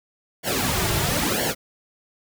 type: noise with flanger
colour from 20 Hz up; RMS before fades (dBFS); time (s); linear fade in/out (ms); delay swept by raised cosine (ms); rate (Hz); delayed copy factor
pink; -23; 0.43-1.55; 50; 0.79 to 4.09; 1; -1
effects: none